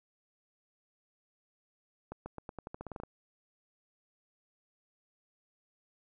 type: accelerating click train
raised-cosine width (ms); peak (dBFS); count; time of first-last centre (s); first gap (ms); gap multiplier
1; -27; 13; 2.12-3.035; 140; 0.88
effects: none